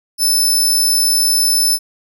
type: tone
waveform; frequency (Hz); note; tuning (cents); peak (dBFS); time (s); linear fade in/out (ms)
20% pulse; 5274; E8; 0; -6; 0.18-1.79; 50
effects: none